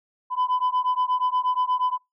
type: beating tone pair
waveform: sine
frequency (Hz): 1000 / 1008.4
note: B5 / B5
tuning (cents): +21 / +36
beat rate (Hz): 8.4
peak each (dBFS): -22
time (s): 0.3-1.98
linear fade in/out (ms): 50
effects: noise-tail reverb RT60 0.2 s tail -26 dB re dry + tanh soft clip ceiling -17 dBFS